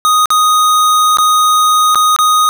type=tone with dropouts; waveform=square; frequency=1244.5 Hz; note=D#6; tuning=in tune; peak=-8 dBFS; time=0.05-2.49 s; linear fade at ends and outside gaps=0 ms; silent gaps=0.257-0.304 / 1.171-1.185 / 1.947-1.956 / 2.163-2.188 s; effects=none